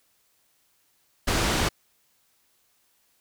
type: low-pass noise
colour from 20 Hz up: pink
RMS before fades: -24 dBFS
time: 1.27-1.69 s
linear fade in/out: 10 ms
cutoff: 7700 Hz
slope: 12 dB/octave
effects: white hiss -67 dBFS RMS until 3.2 s